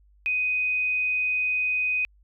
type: tone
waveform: sine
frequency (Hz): 2500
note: D#7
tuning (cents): +8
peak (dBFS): -22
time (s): 0.26-2.05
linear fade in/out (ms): 0
effects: added 50 Hz sine -55 dBFS peak until 2.23 s